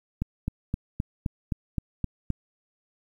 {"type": "click train", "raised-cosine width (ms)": 5, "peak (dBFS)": -14, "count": 9, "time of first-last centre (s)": [0.22, 2.303], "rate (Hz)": 3.84, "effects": ["9-bit"]}